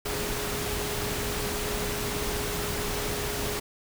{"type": "tone in noise", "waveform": "sine", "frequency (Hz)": 415.3, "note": "G#4", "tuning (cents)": 0, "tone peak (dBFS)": -35, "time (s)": [0.05, 3.6], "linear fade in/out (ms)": 10, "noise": "pink", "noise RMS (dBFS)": -31, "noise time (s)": [0.05, 3.6], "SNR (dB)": -7, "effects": []}